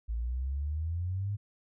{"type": "exponential sweep", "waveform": "sine", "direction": "up", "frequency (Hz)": [54.7, 104.8], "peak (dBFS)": -30, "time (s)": [0.08, 1.37], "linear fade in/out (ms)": 20, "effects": []}